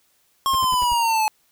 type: linear sweep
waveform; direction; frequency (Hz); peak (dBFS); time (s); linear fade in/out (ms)
square; down; 1086 to 855; -18; 0.46-1.28; 0
type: noise bursts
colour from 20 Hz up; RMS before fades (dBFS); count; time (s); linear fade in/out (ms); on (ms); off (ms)
brown; -31; 5; 0.53-0.936; 2; 22; 74
effects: white hiss -63 dBFS RMS until 1.51 s